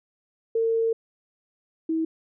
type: tone pair in turn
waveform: sine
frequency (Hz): 453.9 / 322.4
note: A#4 / E4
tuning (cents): -46 / -38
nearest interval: tritone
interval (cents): 592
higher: first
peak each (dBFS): -20 / -22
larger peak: first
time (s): 0.55-0.93 / 1.89-2.05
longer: first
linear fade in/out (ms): 5
effects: none